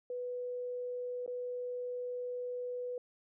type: tone with dropouts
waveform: sine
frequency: 493.9 Hz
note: B4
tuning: in tune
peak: -36 dBFS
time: 0.1-2.98 s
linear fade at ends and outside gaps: 2 ms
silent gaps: 1.263-1.277 s
effects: none